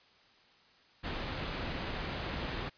pink low-pass noise, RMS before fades -38 dBFS, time 1.03-2.7 s, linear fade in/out 20 ms, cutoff 4300 Hz, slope 24 dB/octave, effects white hiss -63 dBFS RMS until 2.77 s + resampled to 11025 Hz

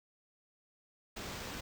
pink noise with sample-and-hold, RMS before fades -43 dBFS, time 1.16-1.61 s, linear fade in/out 10 ms, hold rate 11025 Hz, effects none

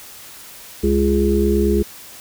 harmonic tone, 69.1 Hz, C#2, 5 cents flat, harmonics 1 / 3 / 5 / 6, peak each -19 / -19 / -19 / -19 dBFS, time 0.83-1.83 s, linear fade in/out 10 ms, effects white hiss -39 dBFS RMS until 2.2 s

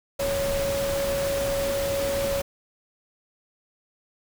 sine tone in noise, 556 Hz, C#5, 5 cents sharp, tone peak -24 dBFS, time 0.19-2.42 s, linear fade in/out 10 ms, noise pink, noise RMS -31 dBFS, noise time 0.19-2.42 s, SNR +4 dB, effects none

